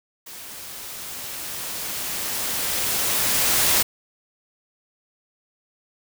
white noise with level ramp, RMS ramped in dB -39 to -18 dBFS, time 0.26-3.83 s, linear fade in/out 10 ms, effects none

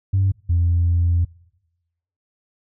sine tone pair in turn, 96.5 / 85.97 Hz, G2 / F2, -27 / -27 cents, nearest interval major second, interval 200 cents, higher first, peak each -13 dBFS, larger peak neither, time 0.13-0.32 / 0.49-1.25 s, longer second, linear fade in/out 10 ms, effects noise-tail reverb RT60 1.0 s tail -25 dB re dry + tanh soft clip ceiling -11 dBFS

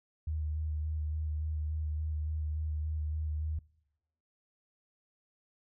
sine tone with vibrato, 77 Hz, D#2, 17 cents flat, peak -31 dBFS, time 0.27-3.59 s, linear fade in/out 5 ms, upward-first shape square, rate 3.5 Hz, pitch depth 17 cents each way, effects noise-tail reverb RT60 0.9 s tail -24 dB re dry

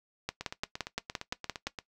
two click trains, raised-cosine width 0.2 ms, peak -20 / -15 dBFS, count 13 / 9, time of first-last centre 0.41-1.788 / 0.29-1.669 s, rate 8.71 / 5.8 Hz, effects noise-tail reverb RT60 0.1 s tail -17 dB re dry

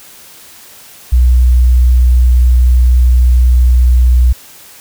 sine tone, 61.7 Hz, B1, 1 cent flat, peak -4 dBFS, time 1.12-4.33 s, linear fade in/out 10 ms, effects white hiss -37 dBFS RMS until 4.8 s

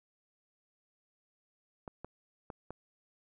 clicks, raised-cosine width 1 ms, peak -28 dBFS, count 4, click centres 1.878 / 2.046 / 2.502 / 2.706 s, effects none

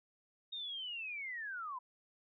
sine linear sweep, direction down, 3728 to 971 Hz, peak -40 dBFS, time 0.52-1.79 s, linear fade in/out 10 ms, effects none

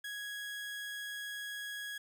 30% pulse tone, 1661.2 Hz, G#6, in tune, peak -37 dBFS, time 0.04-1.98 s, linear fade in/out 5 ms, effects none

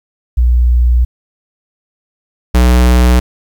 sine / square tone pair in turn, 60.5 / 61.49 Hz, B1 / B1, -35 / -7 cents, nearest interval unison, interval 28 cents, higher second, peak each -6 dBFS, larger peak neither, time 0.37-1.05 / 2.54-3.2 s, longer first, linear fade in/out 10 ms, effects 8-bit

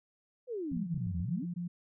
sine exponential two-way sweep, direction down then up, 523.3 to 77.78 to 346.6 Hz, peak -34 dBFS, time 0.47-1.46 s, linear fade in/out 50 ms, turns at 1.19 s
clicks, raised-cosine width 5 ms, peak -34 dBFS, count 6, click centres 0.717 / 0.768 / 0.945 / 0.976 / 1.067 / 1.201 s
sine tone bursts, 174.61 Hz, F3, in tune, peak -34 dBFS, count 7, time 0.72-1.68 s, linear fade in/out 10 ms, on 120 ms, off 20 ms
effects none

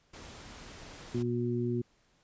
pink noise, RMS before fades -48 dBFS, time 0.13-1.23 s, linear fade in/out 10 ms
harmonic tone, 120.3 Hz, B2, 45 cents flat, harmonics 1 / 2 / 3, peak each -33 / -33 / -33 dBFS, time 1.14-1.82 s, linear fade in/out 10 ms
effects pink hiss -69 dBFS RMS until 2.23 s + resampled to 16000 Hz

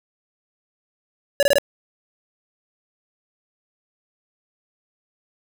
square tone bursts, 568 Hz, C#5, 42 cents sharp, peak -14 dBFS, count 4, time 1.4-1.584 s, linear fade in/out 0 ms, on 28 ms, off 24 ms, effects none

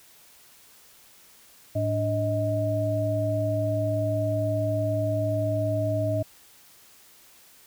sine tone cluster, 107.2 / 290.7 / 630 Hz, A2 / D4 / D#5, -45 / -18 / +21 cents, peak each -26 / -32 / -26 dBFS, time 1.75-6.23 s, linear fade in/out 10 ms, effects white hiss -54 dBFS RMS until 7.66 s

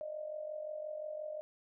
sine tone with amplitude modulation, 612 Hz, D#5, 29 cents flat, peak -36 dBFS, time 0.01-1.41 s, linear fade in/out 0 ms, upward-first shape sine, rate 45.7 Hz, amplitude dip 65%, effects none

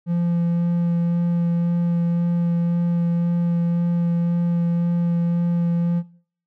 triangle tone with vibrato, 171.5 Hz, F3, 31 cents flat, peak -16 dBFS, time 0.06-6.03 s, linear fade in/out 50 ms, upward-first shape sine, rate 1.9 Hz, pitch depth 9 cents each way, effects noise-tail reverb RT60 0.5 s tail -19 dB re dry

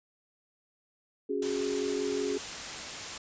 sine chord, C# suspended fourth, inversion none, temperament equal, 277.2 / 370 / 415.3 Hz, C#4 / F#4 / G#4, 0 / 0 / 0 cents, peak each -35 / -34 / -31 dBFS, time 1.29-2.38 s, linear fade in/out 10 ms
white noise, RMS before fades -38 dBFS, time 1.42-3.18 s, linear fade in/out 5 ms
effects resampled to 16000 Hz

